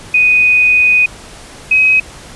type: tone pair in turn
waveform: sine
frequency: 2489 / 2535 Hz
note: D#7 / D#7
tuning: 0 / +32 cents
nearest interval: unison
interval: 32 cents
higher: second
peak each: -6 dBFS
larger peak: neither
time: 0.14-1.06 / 1.71-2 s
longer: first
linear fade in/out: 5 ms
effects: pink hiss -34 dBFS RMS until 2.35 s + resampled to 24000 Hz